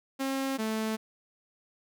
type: tone pair in turn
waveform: sawtooth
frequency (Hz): 269.2 / 219.4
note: C4 / A3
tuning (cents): +49 / -5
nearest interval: major third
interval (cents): 354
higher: first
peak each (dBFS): -25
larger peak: neither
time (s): 0.19-0.58 / 0.58-0.97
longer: neither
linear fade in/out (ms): 20
effects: none